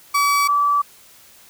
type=tone pair in turn; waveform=35% pulse / sine; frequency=1143 / 1154.9 Hz; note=D6 / D6; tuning=-47 / -29 cents; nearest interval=unison; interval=18 cents; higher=second; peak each=-13 / -14 dBFS; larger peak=first; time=0.14-0.48 / 0.48-0.82 s; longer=neither; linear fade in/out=10 ms; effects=white hiss -48 dBFS RMS until 1.49 s